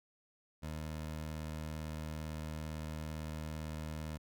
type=tone; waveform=20% pulse; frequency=77.78 Hz; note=D#2; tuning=in tune; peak=-35 dBFS; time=0.62-4.18 s; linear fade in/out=20 ms; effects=none